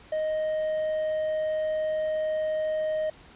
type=tone; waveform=triangle; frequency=622.3 Hz; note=D#5; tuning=in tune; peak=-23 dBFS; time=0.12-3.1 s; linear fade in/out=5 ms; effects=pink hiss -52 dBFS RMS until 3.35 s + resampled to 8000 Hz